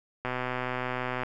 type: click train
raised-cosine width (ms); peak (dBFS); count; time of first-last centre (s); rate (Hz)
0.5; -16; 125; 0.25-1.234; 126
effects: none

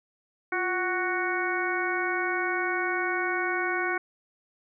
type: harmonic tone with a mistuned harmonic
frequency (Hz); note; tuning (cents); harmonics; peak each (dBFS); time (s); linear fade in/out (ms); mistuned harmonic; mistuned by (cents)
370; F#4; 0; 1 / 2 / 3 / 4 / 5 / 6; -31 / -34 / -34 / -30 / -35 / -33; 0.52-3.98; 5; 1; -85
effects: none

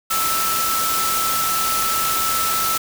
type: tone in noise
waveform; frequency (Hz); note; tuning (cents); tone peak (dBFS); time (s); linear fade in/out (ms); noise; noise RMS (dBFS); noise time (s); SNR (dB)
sine; 1318.5; E6; 0; -21; 0.1-2.78; 10; white; -22; 0.1-2.78; -2
effects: none

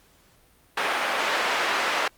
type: band-pass noise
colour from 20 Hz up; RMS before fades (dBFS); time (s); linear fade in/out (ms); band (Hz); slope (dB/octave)
white; -25; 0.77-2.08; 5; 510 to 2000; 12
effects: pink hiss -59 dBFS RMS until 2.17 s + Opus 48 kbps

